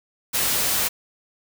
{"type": "noise", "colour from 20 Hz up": "white", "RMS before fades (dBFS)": -22, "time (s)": [0.33, 0.89], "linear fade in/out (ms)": 20, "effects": []}